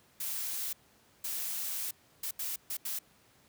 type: noise bursts at uneven times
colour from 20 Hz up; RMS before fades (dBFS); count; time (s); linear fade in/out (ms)
blue; -36; 6; 0.2-0.73 / 1.24-1.91 / 2.23-2.31 / 2.39-2.56 / 2.7-2.77 / 2.85-2.99; 5
effects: pink hiss -64 dBFS RMS until 3.48 s + high-pass 80 Hz 12 dB/octave